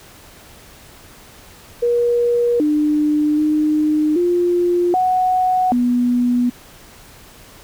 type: tone with pitch steps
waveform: sine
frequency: 477.7 / 300.2 / 304.8 / 351.5 / 739 / 244.6 Hz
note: A#4 / D4 / D#4 / F4 / F#5 / B3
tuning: +42 / +38 / -36 / +11 / -2 / -16 cents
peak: -13 dBFS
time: 1.82-6.5 s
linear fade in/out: 10 ms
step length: 780 ms
effects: pink hiss -43 dBFS RMS until 7.63 s